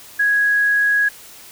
sine tone, 1661.2 Hz, G#6, in tune, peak -13 dBFS, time 0.19-1.09 s, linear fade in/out 10 ms, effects white hiss -41 dBFS RMS until 1.51 s

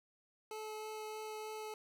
25% pulse tone with vibrato, 431.9 Hz, A4, 32 cents flat, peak -39 dBFS, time 0.51-1.74 s, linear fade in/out 2 ms, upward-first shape triangle, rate 3.2 Hz, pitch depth 8 cents each way, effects none

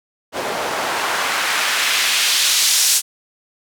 white noise with band-pass filter sweep, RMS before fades -18 dBFS, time 0.32-3.02 s, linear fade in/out 50 ms, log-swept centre 490 to 6600 Hz, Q 0.95, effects none

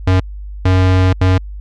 square tone bursts at uneven times, 92.8 Hz, F#2, 6 cents sharp, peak -9 dBFS, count 3, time 0.07-0.2 / 0.65-1.13 / 1.21-1.38 s, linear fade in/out 5 ms, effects added 50 Hz sine -25 dBFS peak until 1.6 s + low-pass 4000 Hz 12 dB/octave

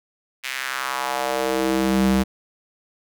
square tone with high-pass filter sweep, 65.41 Hz, C2, in tune, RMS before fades -22 dBFS, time 0.43-2.24 s, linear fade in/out 20 ms, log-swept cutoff 2300 to 140 Hz, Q 2.1, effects none

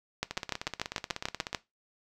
two click trains, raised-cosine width 0.2 ms, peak -17 / -12 dBFS, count 21 / 10, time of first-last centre 0.31-1.53 / 0.23-1.548 s, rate 16.4 / 6.83 Hz, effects noise-tail reverb RT60 0.2 s tail -17 dB re dry

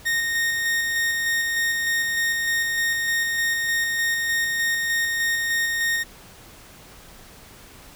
40% pulse tone with tremolo, 1850 Hz, A#6, 14 cents flat, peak -19 dBFS, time 0.05-6.04 s, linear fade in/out 20 ms, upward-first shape square, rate 3.3 Hz, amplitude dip 25%, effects pink hiss -46 dBFS RMS until 7.95 s

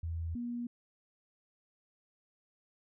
sine tone pair in turn, 82.8 / 239.5 Hz, E2 / A#3, +8 / +47 cents, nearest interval octave + tritone, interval 1839 cents, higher second, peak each -34 / -35 dBFS, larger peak first, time 0.03-0.35 / 0.35-0.67 s, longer neither, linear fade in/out 5 ms, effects none

